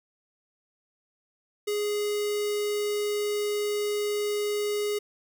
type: tone with notch filter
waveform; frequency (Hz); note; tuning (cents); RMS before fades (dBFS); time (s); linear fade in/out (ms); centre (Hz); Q
square; 415.3; G#4; 0; -28; 1.67-4.99; 10; 990; 0.73
effects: none